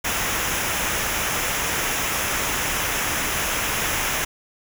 pink noise with comb filter, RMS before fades -24 dBFS, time 0.04-4.25 s, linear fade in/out 10 ms, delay 0.23 ms, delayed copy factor -0.6, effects none

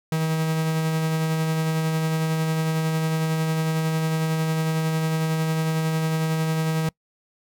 45% pulse tone with tremolo, 159.4 Hz, D#3, 42 cents sharp, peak -20 dBFS, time 0.12-6.89 s, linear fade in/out 2 ms, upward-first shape sine, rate 11 Hz, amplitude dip 25%, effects noise-tail reverb RT60 0.1 s tail -25 dB re dry

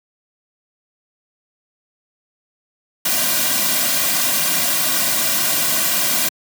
white noise with comb filter, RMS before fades -18 dBFS, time 3.05-6.29 s, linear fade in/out 5 ms, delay 2.3 ms, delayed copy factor -0.85, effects high-pass 150 Hz 12 dB/octave

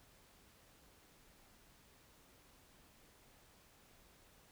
silence, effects pink hiss -66 dBFS RMS until 4.51 s

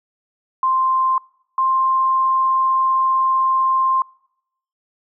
sine tone pair in turn, 1046.5 / 1052.6 Hz, C6 / C6, 0 / +10 cents, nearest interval unison, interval 10 cents, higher second, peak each -14 dBFS, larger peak neither, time 0.63-1.18 / 1.58-4.02 s, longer second, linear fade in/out 2 ms, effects noise-tail reverb RT60 0.8 s tail -26 dB re dry

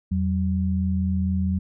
sine tone pair together, 84.54 / 188.8 Hz, E2 / F#3, +44 / +35 cents, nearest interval octave + major second, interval 1391 cents, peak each -23 dBFS, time 0.11-1.59 s, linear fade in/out 10 ms, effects none

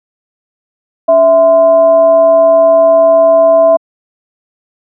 sine tone with frequency modulation, 658 Hz, E5, 3 cents flat, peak -3 dBFS, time 1.08-3.77 s, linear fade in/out 10 ms, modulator 375 Hz, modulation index 0.37, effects high-pass 300 Hz 12 dB/octave

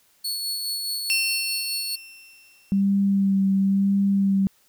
sawtooth tone with tremolo, 4403 Hz, C#8, 13 cents flat, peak -22 dBFS, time 0.24-1.96 s, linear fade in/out 10 ms, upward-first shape sine, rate 4.8 Hz, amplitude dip 30%
sawtooth tone with exponential decay, 2700 Hz, E7, 41 cents sharp, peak -16 dBFS, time 1.1-2.81 s, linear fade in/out 0 ms, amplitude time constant 370 ms
sine tone with vibrato, 196 Hz, G3, in tune, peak -17 dBFS, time 2.72-4.47 s, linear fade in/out 0 ms, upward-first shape sine, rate 0.97 Hz, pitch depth 19 cents each way
effects white hiss -61 dBFS RMS until 4.68 s

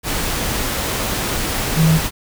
sine tone in noise, 159.9 Hz, D#3, 48 cents sharp, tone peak -10 dBFS, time 1.75-2 s, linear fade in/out 50 ms, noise pink, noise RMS -21 dBFS, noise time 0.03-2.11 s, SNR +8 dB, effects none

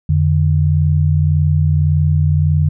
sine tone pair together, 87.83 / 149.6 Hz, F2 / D3, +10 / +32 cents, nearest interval major sixth, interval 922 cents, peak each -13 dBFS, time 0.09-2.69 s, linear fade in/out 5 ms, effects none

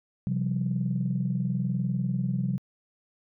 sine tone cluster, 131.1 / 171.7 / 191.9 Hz, C3 / F3 / G3, +4 / -29 / -37 cents, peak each -28 / -30 / -29 dBFS, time 0.27-2.58 s, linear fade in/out 0 ms, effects tanh soft clip ceiling -16 dBFS

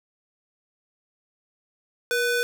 square ring-modulated tone, 991 Hz, B5, 6 cents sharp, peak -19 dBFS, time 2.11-2.43 s, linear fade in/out 0 ms, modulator 512 Hz, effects none

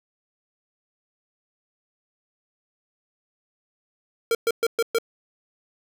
square tone bursts, 459.6 Hz, A#4, 25 cents flat, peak -19 dBFS, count 5, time 4.31-4.985 s, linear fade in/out 2 ms, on 39 ms, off 120 ms, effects none

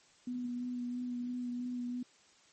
sine tone with vibrato, 245.7 Hz, B3, 9 cents flat, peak -35 dBFS, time 0.27-2.03 s, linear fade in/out 5 ms, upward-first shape sine, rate 3 Hz, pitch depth 18 cents each way, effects white hiss -64 dBFS RMS until 2.52 s + MP3 32 kbps

